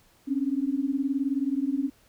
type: beating tone pair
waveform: sine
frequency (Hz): 265.1 / 284.1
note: C4 / C#4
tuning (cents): +23 / +43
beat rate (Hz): 19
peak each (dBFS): -27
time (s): 0.27-1.9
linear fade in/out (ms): 20
effects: pink hiss -61 dBFS RMS until 2.08 s